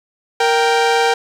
sawtooth tone pair together, 466.2 / 784.1 Hz, A#4 / G5, 0 / 0 cents, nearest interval major sixth, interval 900 cents, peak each -11 dBFS, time 0.4-1.14 s, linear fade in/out 5 ms, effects low-pass 6000 Hz 12 dB/octave + 7-bit

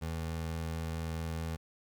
25% pulse tone, 81.4 Hz, E2, 21 cents flat, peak -31 dBFS, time 0.01-1.57 s, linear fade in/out 20 ms, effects 12-bit

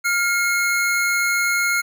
square tone pair together, 1402 / 2166 Hz, F6 / C#7, +6 / -41 cents, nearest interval minor sixth, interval 753 cents, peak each -21 dBFS, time 0.04-1.82 s, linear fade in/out 20 ms, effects none

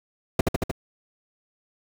brown noise with echo, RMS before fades -17 dBFS, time 0.39-0.41 s, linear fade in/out 5 ms, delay 76 ms, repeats 4, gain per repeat -2 dB, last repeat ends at 0.714 s, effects none

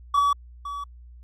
triangle tone with echo, 1140 Hz, C#6, 48 cents sharp, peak -16 dBFS, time 0.14-0.33 s, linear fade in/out 5 ms, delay 510 ms, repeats 1, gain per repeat -12 dB, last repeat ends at 0.84 s, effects added 60 Hz sine -43 dBFS peak until 1.23 s + AAC 64 kbps

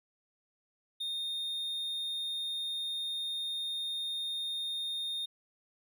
triangle tone, 3670 Hz, A#7, 28 cents flat, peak -32 dBFS, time 1-5.26 s, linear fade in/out 10 ms, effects none

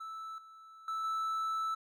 triangle tone with level steps, 1315 Hz, E6, 5 cents flat, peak -39 / -50 / -32 / -30 dBFS, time 0-1.75 s, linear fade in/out 10 ms, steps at 0.38 / 0.88 / 1.04 s, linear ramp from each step 2 ms, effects none

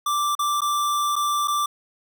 square tone with dropouts, 1174.7 Hz, D6, in tune, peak -21 dBFS, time 0.06-1.66 s, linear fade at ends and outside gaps 5 ms, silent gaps 0.352-0.391 / 0.607-0.617 / 1.157-1.162 / 1.475-1.48 s, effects none

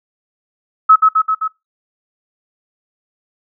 sine tone with echo, 1289 Hz, E6, 39 cents flat, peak -3 dBFS, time 0.89-0.96 s, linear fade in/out 10 ms, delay 130 ms, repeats 4, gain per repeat -3 dB, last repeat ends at 1.48 s, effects noise-tail reverb RT60 0.2 s tail -21 dB re dry

